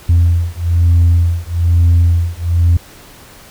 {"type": "beating tone pair", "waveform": "sine", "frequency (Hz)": [84.9, 86], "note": ["F2", "F2"], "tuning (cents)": [-48, -26], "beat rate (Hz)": 1.1, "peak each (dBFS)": -10, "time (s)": [0.09, 2.77], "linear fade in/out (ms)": 5, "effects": ["tanh soft clip ceiling -4 dBFS", "pink hiss -39 dBFS RMS until 3.5 s"]}